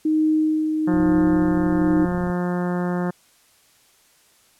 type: tone with tremolo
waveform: sine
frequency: 311.1 Hz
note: D#4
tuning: in tune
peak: -15 dBFS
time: 0.05-2.05 s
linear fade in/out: 5 ms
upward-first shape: sine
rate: 1.1 Hz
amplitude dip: 40%
type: harmonic tone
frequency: 177.7 Hz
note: F3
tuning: 30 cents sharp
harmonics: 1 / 2 / 3 / 4 / 5 / 6 / 7 / 8 / 9 / 10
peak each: -22 / -28 / -32 / -34 / -36 / -38 / -39 / -40 / -41 / -42 dBFS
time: 0.87-3.11 s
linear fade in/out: 10 ms
type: click train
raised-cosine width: 5 ms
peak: -21 dBFS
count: 46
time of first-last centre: 0.94-2.3 s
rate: 33.1 Hz
effects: white hiss -57 dBFS RMS until 4.59 s + low-pass 12000 Hz 12 dB/octave